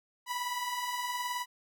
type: beating tone pair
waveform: sawtooth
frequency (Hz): 968 / 987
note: B5 / B5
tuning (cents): -35 / -1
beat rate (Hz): 19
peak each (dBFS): -36 / -30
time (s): 0.26-1.46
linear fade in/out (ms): 50
effects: none